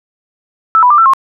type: tone with pitch steps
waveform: sine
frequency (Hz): 1317 / 989 / 1188 / 1337 / 1074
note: E6 / B5 / D6 / E6 / C6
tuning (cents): -2 / +2 / +20 / +24 / +45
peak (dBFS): -4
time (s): 0.75-1.135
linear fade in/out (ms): 0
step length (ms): 77
effects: none